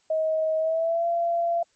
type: tone with pitch glide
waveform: sine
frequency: 633 to 682.4 Hz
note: D#5 to F5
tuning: +30 to -40 cents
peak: -21 dBFS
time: 0.1-1.63 s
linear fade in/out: 5 ms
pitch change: +130 cents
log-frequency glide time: 0.58-1.07 s
effects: white hiss -66 dBFS RMS until 1.75 s + MP3 32 kbps